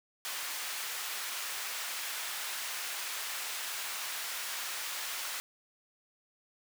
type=high-pass noise; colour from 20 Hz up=pink; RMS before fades=-38 dBFS; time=0.25-5.4 s; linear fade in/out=0 ms; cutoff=1300 Hz; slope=12 dB/octave; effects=none